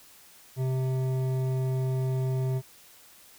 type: tone with hard clipping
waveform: sine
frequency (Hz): 130.3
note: C3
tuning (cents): -7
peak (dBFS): -27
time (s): 0.56-2.62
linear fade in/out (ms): 50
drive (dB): 11
effects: white hiss -54 dBFS RMS until 3.38 s